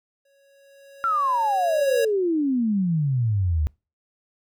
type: tone with exponential growth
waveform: square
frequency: 554.4 Hz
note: C#5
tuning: in tune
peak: -21 dBFS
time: 0.25-2.05 s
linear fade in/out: 5 ms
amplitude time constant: 390 ms
type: exponential sweep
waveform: sine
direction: down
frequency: 1385 to 72 Hz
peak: -19 dBFS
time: 1.04-3.67 s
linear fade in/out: 0 ms
effects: noise-tail reverb RT60 0.3 s tail -26 dB re dry